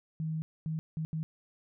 sine tone bursts at uneven times, 158.5 Hz, D#3, 32 cents sharp, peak -31 dBFS, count 4, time 0.2-0.42 / 0.66-0.79 / 0.97-1.05 / 1.13-1.23 s, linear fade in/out 0 ms, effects none

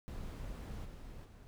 brown noise with level steps, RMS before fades -44 / -49 / -54 dBFS, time 0.08-1.47 s, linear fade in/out 0 ms, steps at 0.84 / 1.24 s, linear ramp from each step 20 ms, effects none

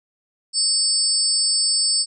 sine tone cluster, 4587 / 5240 / 8150 Hz, D8 / E8 / C9, -42 / -11 / -47 cents, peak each -21 dBFS, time 0.53-2.06 s, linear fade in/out 50 ms, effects none

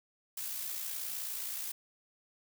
blue noise with amplitude modulation, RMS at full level -37 dBFS, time 0.37-1.72 s, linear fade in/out 5 ms, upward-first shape sine, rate 59.2 Hz, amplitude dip 40%, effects none

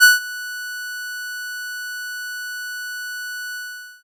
45% pulse tone with ADSR envelope, 1480 Hz, F#6, in tune, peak -5 dBFS, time 0-4.03 s, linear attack 33 ms, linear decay 160 ms, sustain -22 dB, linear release 480 ms, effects none

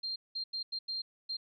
sine tone bursts at uneven times, 4186 Hz, C8, in tune, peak -34 dBFS, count 6, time 0.03-0.16 / 0.35-0.44 / 0.53-0.63 / 0.72-0.79 / 0.88-1.02 / 1.29-1.37 s, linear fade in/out 10 ms, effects none

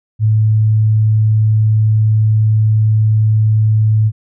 sine tone, 108.6 Hz, A2, 22 cents flat, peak -8 dBFS, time 0.19-4.12 s, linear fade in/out 50 ms, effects none

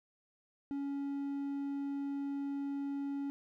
triangle tone, 280 Hz, C#4, 18 cents sharp, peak -33 dBFS, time 0.71-3.3 s, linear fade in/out 0 ms, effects none

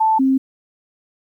sine tone pair in turn, 880 / 265.7 Hz, A5 / C4, 0 / +27 cents, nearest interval octave + major sixth, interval 2073 cents, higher first, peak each -12 / -12 dBFS, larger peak neither, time 0-0.19 / 0.19-0.38 s, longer neither, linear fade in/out 10 ms, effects 9-bit

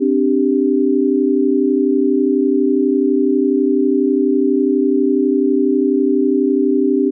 sine chord, C suspended second, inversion none, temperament equal, 261.6 / 293.7 / 392 Hz, C4 / D4 / G4, 0 / 0 / 0 cents, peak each -16 dBFS, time 0-7.11 s, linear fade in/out 20 ms, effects none

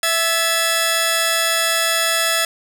10% pulse tone pair together, 659 / 1710.2 Hz, E5 / A6, -1 / -50 cents, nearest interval octave + perfect fourth, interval 1651 cents, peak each -10 dBFS, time 0.03-2.45 s, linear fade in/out 2 ms, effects none

